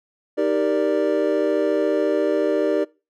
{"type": "chord", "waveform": "triangle", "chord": "Eb major seventh", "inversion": "none", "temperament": "equal", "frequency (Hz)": [311.1, 392, 466.2, 587.3], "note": ["Eb4", "G4", "Bb4", "D5"], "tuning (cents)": [0, 0, 0, 0], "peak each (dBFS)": [-22, -21, -22, -20], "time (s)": [0.37, 2.85], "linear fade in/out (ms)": 20, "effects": ["noise-tail reverb RT60 0.3 s tail -23 dB re dry"]}